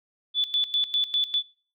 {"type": "tone with tremolo", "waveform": "sine", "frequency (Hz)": 3467, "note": "A7", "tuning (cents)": -26, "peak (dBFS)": -20, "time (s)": [0.34, 1.43], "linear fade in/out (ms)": 50, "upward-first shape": "square", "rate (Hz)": 5, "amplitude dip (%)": 80, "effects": ["noise-tail reverb RT60 0.4 s tail -22 dB re dry"]}